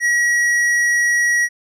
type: tone with hard clipping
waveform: sine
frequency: 1914 Hz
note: A#6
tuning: 45 cents sharp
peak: -15 dBFS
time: 0-1.49 s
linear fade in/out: 50 ms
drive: 9 dB
effects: none